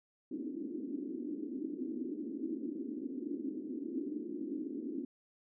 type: band-pass noise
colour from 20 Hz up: white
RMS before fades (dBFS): -40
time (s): 0.31-5.05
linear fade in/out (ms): 5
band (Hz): 250 to 330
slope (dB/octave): 48
effects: none